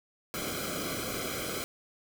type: noise with comb filter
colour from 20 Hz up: pink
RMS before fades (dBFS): -35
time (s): 0.34-1.64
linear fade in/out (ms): 0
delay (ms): 1.1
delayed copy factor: -0.95
effects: none